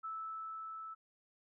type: tone with level ramp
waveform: sine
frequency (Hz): 1312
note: E6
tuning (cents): -9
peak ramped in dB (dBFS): -39 to -44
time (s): 0.03-0.95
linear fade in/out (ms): 20
effects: none